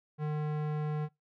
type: tone with low-pass filter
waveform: square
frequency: 151.3 Hz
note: D#3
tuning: 48 cents flat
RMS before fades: -33 dBFS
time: 0.18-1.09 s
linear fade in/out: 50 ms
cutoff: 1500 Hz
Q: 0.59
effects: noise-tail reverb RT60 0.2 s tail -23 dB re dry